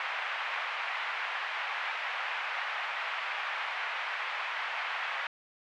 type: band-pass noise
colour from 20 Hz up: white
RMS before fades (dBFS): -35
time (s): 0-5.27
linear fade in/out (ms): 2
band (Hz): 760 to 2500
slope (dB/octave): 24
effects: none